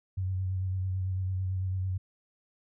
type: tone with vibrato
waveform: sine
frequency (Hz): 93.6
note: F#2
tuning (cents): +20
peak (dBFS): -28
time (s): 0.17-1.98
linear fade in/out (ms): 10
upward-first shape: sine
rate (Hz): 9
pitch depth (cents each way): 27
effects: none